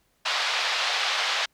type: band-pass noise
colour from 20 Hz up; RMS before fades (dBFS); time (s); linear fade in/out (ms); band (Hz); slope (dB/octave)
white; -26; 0.25-1.46; 10; 630 to 4400; 24
effects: pink hiss -68 dBFS RMS until 1.53 s